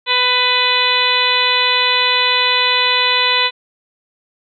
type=harmonic tone; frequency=498.3 Hz; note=B4; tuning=15 cents sharp; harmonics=1 / 2 / 3 / 4 / 5 / 6 / 7 / 8; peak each=-25 / -19 / -25 / -20 / -19 / -21 / -19 / -19 dBFS; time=0.06-3.51 s; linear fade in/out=50 ms; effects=none